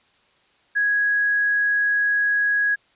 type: tone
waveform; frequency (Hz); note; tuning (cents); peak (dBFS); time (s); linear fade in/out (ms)
sine; 1661.2; G#6; 0; -17; 0.75-2.76; 20
effects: white hiss -60 dBFS RMS until 2.95 s + resampled to 8000 Hz